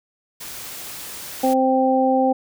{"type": "noise", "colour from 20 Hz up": "white", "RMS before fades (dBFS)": -34, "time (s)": [0.4, 1.54], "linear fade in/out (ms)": 10}
{"type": "harmonic tone", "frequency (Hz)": 261.6, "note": "C4", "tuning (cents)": 0, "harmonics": [1, 2, 3], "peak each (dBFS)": [-19, -19, -19], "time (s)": [1.43, 2.33], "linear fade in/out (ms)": 10}
{"effects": []}